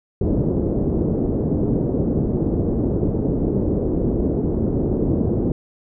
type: low-pass noise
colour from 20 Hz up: white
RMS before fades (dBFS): -20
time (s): 0.21-5.52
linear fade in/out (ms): 2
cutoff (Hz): 400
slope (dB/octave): 24
effects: none